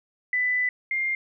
sine tone pair in turn, 1994 / 2113 Hz, B6 / C7, +16 / +16 cents, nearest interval minor second, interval 100 cents, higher second, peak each -21 / -23 dBFS, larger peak first, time 0.33-0.69 / 0.91-1.15 s, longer first, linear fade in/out 2 ms, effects none

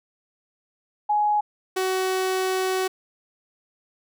sine / sawtooth tone pair in turn, 837 / 375 Hz, G#5 / F#4, +13 / +23 cents, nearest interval octave + major second, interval 1390 cents, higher first, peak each -18 dBFS, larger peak neither, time 1.09-1.41 / 1.76-2.88 s, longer second, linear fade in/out 10 ms, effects none

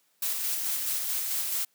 blue noise with tremolo, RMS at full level -29 dBFS, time 0.22-1.65 s, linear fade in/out 5 ms, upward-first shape square, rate 4.6 Hz, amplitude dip 25%, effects white hiss -69 dBFS RMS until 1.74 s + high-pass 150 Hz 12 dB/octave

